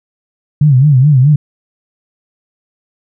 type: tone with vibrato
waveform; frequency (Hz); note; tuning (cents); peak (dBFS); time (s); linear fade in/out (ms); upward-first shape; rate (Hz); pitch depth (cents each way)
sine; 138.4; C#3; -2; -4; 0.61-1.36; 5; sine; 4.7; 170
effects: none